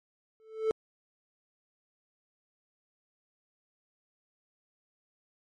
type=tone with exponential growth; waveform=triangle; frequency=440 Hz; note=A4; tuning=in tune; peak=-19 dBFS; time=0.4-0.71 s; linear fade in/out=0 ms; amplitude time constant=67 ms; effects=MP3 48 kbps